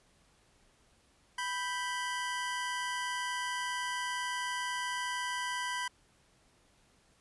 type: tone pair together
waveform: 25% pulse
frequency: 987.8 / 1565.7 Hz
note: B5 / G6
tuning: 0 / -3 cents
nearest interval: minor sixth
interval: 797 cents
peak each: -31 / -35 dBFS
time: 1.38-5.88 s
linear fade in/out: 5 ms
effects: pink hiss -67 dBFS RMS until 7.2 s + resampled to 24000 Hz